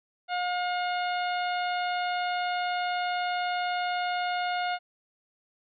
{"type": "harmonic tone", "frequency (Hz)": 716, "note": "F5", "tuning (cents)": 43, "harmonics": [1, 2, 3, 4, 5, 6], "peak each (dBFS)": [-28, -34, -38, -40, -42, -44], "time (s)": [0.28, 4.79], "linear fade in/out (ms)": 50, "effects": []}